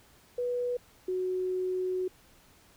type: tone pair in turn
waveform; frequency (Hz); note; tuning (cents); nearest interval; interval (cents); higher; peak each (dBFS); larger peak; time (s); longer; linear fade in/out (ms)
sine; 490 / 369.1; B4 / F#4; -14 / -4; perfect fourth; 490; first; -28; neither; 0.38-0.77 / 1.08-2.08; second; 5
effects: pink hiss -60 dBFS RMS until 2.76 s